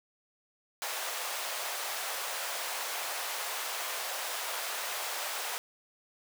pink high-pass noise, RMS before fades -36 dBFS, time 0.82-5.58 s, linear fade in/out 0 ms, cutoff 600 Hz, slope 24 dB/octave, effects none

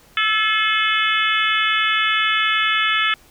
harmonic tone with a mistuned harmonic, 430.5 Hz, A4, 38 cents flat, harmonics 3 / 4 / 5 / 6 / 7 / 8, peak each -21 / -22 / -23 / -24 / -24 / -25 dBFS, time 0.17-3.14 s, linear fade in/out 2 ms, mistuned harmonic 3, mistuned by +34 cents, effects pink hiss -51 dBFS RMS until 3.3 s

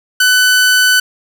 sawtooth tone, 1500 Hz, F#6, 23 cents sharp, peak -4 dBFS, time 0.2-1 s, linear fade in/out 5 ms, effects none

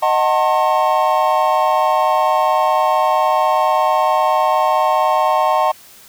triangle chord, D# diminished seventh, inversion none, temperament just, 622.3 / 746.7 / 896 / 1075.3 Hz, D#5 / F#5 / A5 / C6, 0 / +16 / +31 / +47 cents, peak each -16 dBFS, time 0.02-5.72 s, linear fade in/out 10 ms, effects white hiss -43 dBFS RMS until 6.08 s

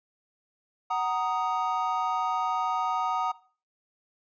triangle chord, D# minor, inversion first, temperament just, 746.7 / 933.4 / 1244.5 Hz, F#5 / A#5 / D#6, +16 / +2 / 0 cents, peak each -28 dBFS, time 0.9-3.32 s, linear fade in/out 10 ms, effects noise-tail reverb RT60 0.4 s tail -19 dB re dry + resampled to 16000 Hz

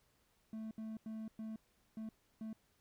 triangle tone bursts at uneven times, 220 Hz, A3, in tune, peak -40 dBFS, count 6, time 0.53-0.71 / 0.78-0.97 / 1.06-1.28 / 1.39-1.56 / 1.97-2.09 / 2.41-2.53 s, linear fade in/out 2 ms, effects pink hiss -75 dBFS RMS until 2.8 s

